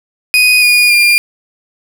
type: tone with pitch steps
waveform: 35% pulse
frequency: 2489 / 2446 / 2404 Hz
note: D#7 / D#7 / D7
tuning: 0 / -30 / +40 cents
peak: -4 dBFS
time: 0.34-1.18 s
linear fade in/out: 0 ms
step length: 280 ms
effects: none